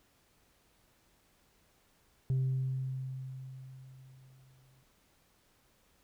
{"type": "tone with exponential decay", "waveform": "sine", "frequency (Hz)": 131.1, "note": "C3", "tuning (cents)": 4, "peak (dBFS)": -24, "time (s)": [2.3, 4.83], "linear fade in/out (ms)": 0, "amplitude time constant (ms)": 550, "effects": ["tanh soft clip ceiling -26 dBFS", "pink hiss -69 dBFS RMS until 6.03 s"]}